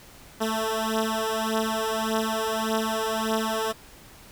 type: beating tone pair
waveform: 10% pulse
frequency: 220 / 221.7 Hz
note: A3 / A3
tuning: 0 / +13 cents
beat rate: 1.7 Hz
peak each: -19 dBFS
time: 0.4-3.73 s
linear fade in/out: 20 ms
effects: pink hiss -49 dBFS RMS until 4.31 s